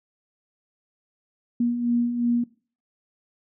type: beating tone pair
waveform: sine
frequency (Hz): 236.4 / 239.2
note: A#3 / A#3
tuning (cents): +24 / +45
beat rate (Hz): 2.8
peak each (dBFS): -29 / -21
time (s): 1.6-2.44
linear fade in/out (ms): 5
effects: noise-tail reverb RT60 0.4 s tail -20 dB re dry